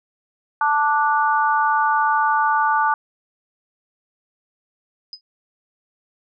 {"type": "harmonic tone", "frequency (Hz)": 293.7, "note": "D4", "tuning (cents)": 0, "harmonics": [3, 4, 5], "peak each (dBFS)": [-18, -20, -22], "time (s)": [0.61, 2.94], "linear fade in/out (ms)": 2}
{"type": "tone with exponential decay", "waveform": "sine", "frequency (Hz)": 5010, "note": "D#8", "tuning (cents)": 11, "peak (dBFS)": -27, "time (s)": [5.13, 5.21], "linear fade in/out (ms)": 1, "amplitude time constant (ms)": 17}
{"effects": []}